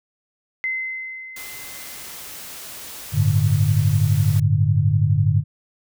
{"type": "tone with exponential decay", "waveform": "sine", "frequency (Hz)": 2058, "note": "C7", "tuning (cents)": -29, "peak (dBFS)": -20, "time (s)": [0.64, 2.53], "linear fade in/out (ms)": 0, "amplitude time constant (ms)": 410}
{"type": "noise", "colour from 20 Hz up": "white", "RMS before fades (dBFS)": -36, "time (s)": [1.36, 4.4], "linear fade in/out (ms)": 5}
{"type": "chord", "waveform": "sine", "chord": "G suspended second", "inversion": "none", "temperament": "equal", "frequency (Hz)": [98, 110, 146.83], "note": ["G2", "A2", "D3"], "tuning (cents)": [0, 0, 0], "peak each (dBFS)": -19, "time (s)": [3.12, 5.44], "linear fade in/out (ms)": 50}
{"effects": []}